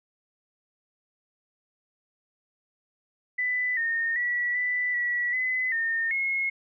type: tone with pitch steps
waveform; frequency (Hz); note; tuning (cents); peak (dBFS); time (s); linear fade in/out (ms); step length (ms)
sine; 1994 / 1836 / 1943 / 1983 / 1941 / 2021 / 1825 / 2166; B6 / A#6 / B6 / B6 / B6 / B6 / A#6 / C#7; +16 / -27 / -29 / +7 / -31 / +39 / -37 / -41; -24; 3.38-6.5; 10; 390
effects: none